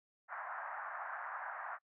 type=band-pass noise; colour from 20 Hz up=white; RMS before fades=-44 dBFS; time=0.28-1.79 s; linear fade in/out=50 ms; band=680 to 1700 Hz; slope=48 dB/octave; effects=noise-tail reverb RT60 0.1 s tail -26 dB re dry